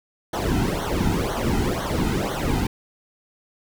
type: noise with flanger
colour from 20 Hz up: brown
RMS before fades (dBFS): -23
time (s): 0.33-2.67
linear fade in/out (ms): 5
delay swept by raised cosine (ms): 0.4 to 1.8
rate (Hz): 2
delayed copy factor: -0.9
effects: none